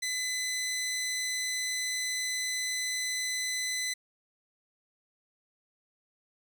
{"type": "tone", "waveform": "15% pulse", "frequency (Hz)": 2013, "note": "B6", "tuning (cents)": 33, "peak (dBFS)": -24, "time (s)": [0.02, 3.94], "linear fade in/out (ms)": 10, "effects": []}